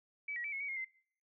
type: tone with pitch steps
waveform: sine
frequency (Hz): 2292 / 1916 / 2313 / 2181 / 2261 / 2143 / 2070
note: D7 / A#6 / D7 / C#7 / C#7 / C7 / C7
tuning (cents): -43 / +47 / -27 / -29 / +34 / +41 / -19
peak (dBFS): -37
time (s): 0.28-0.847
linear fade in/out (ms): 5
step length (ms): 81
effects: noise-tail reverb RT60 0.6 s tail -25 dB re dry